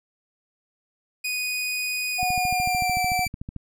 sawtooth tone with pitch glide, 2482 to 2329 Hz, D#7 to D7, -5 to -15 cents, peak -22 dBFS, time 1.24-3.28 s, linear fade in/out 10 ms, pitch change -110 cents, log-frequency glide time 2.12-2.99 s
sine tone, 732 Hz, F#5, 19 cents flat, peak -23 dBFS, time 2.18-3.26 s, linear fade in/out 20 ms
click train, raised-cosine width 5 ms, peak -21 dBFS, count 19, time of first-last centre 2.23-3.563 s, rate 13.5 Hz
effects none

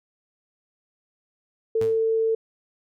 sine tone, 447.4 Hz, A4, 29 cents sharp, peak -19 dBFS, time 1.75-2.35 s, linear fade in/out 5 ms
sawtooth tone with exponential decay, 110 Hz, A2, in tune, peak -26 dBFS, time 1.81-2.03 s, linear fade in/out 5 ms, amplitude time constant 47 ms
effects none

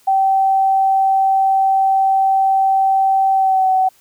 sine tone with pitch glide, 773 to 755.3 Hz, G5 to F#5, -24 to +35 cents, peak -11 dBFS, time 0.07-3.89 s, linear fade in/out 10 ms, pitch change -41 cents, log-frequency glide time 3.33-3.7 s, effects white hiss -53 dBFS RMS until 4 s

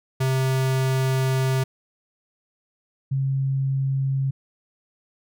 square / sine tone pair in turn, 131.7 / 135.25 Hz, C3 / C#3, +12 / -42 cents, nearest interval unison, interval 46 cents, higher second, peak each -20 dBFS, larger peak neither, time 0.2-1.64 / 3.11-4.31 s, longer first, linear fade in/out 10 ms, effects none

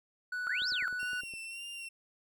triangle tone, 1480 Hz, F#6, in tune, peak -32 dBFS, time 0.32-1.21 s, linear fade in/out 5 ms
sine exponential two-way sweep, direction up then down, 1315 to 5588 to 1315 Hz, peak -32 dBFS, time 0.47-0.88 s, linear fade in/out 0 ms, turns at 0.69 s
click train, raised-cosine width 2 ms, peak -40 dBFS, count 8, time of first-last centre 0.62-1.337 s, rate 9.76 Hz
40% pulse tone with vibrato, 2739 Hz, F7, 34 cents flat, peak -40 dBFS, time 0.99-1.89 s, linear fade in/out 10 ms, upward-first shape sine, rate 1.8 Hz, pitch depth 39 cents each way
effects none

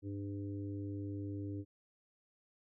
harmonic tone, 100 Hz, G2, 35 cents sharp, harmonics 1 / 3 / 4 / 5, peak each -41 / -42 / -51 / -56 dBFS, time 0.02-1.65 s, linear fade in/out 50 ms, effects none

